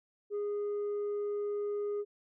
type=tone; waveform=sine; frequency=411.8 Hz; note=G#4; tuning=15 cents flat; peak=-29 dBFS; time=0.3-2.05 s; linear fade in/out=50 ms; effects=tanh soft clip ceiling -31 dBFS